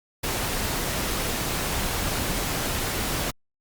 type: noise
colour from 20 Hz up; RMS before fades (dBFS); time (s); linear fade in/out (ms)
pink; -27; 0.23-3.31; 10
effects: Opus 48 kbps